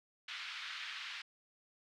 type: band-pass noise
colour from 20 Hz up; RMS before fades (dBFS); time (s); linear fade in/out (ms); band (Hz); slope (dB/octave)
white; -45; 0.28-1.22; 5; 1300 to 3700; 24
effects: none